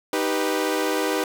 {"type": "chord", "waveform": "sawtooth", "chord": "Eb augmented", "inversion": "none", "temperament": "equal", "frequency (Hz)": [311.1, 392, 493.9], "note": ["Eb4", "G4", "B4"], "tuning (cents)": [0, 0, 0], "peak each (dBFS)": -22, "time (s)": [0.13, 1.24], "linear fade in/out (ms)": 2, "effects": []}